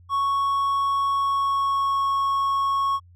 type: tone with pitch glide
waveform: triangle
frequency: 1108.7 to 1101.7 Hz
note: C#6 to C#6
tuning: 0 to -11 cents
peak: -18 dBFS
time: 0.09-3 s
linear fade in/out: 50 ms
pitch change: -11 cents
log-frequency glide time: 1.13-2.07 s
effects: added 88 Hz sine -48 dBFS peak until 3.15 s